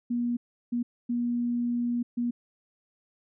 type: tone bursts at uneven times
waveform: sine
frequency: 240 Hz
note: B3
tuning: 49 cents flat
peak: -25 dBFS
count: 4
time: 0.1-0.37 / 0.72-0.83 / 1.09-2.03 / 2.17-2.31 s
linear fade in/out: 10 ms
effects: none